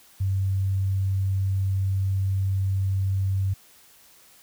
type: tone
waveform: sine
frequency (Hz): 96.4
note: G2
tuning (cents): -28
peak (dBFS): -21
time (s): 0.2-3.54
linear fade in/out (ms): 10
effects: white hiss -54 dBFS RMS until 4.42 s